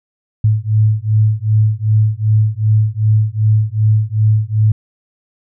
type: beating tone pair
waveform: sine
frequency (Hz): 106.7 / 109.3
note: G#2 / A2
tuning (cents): +47 / -11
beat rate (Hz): 2.6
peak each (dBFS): -13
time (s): 0.44-4.72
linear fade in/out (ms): 5
effects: none